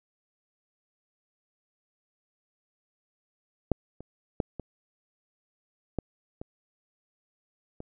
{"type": "clicks", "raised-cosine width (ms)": 2, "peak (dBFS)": [-9, -29, -12, -22, -15, -24, -26], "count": 7, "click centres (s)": [3.717, 4.006, 4.402, 4.597, 5.987, 6.415, 7.804], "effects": []}